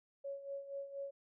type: tone with tremolo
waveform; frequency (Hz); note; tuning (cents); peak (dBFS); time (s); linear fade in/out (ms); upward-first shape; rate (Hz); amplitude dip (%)
sine; 556; C#5; +5; -39; 0.24-1.11; 10; sine; 4.2; 70
effects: none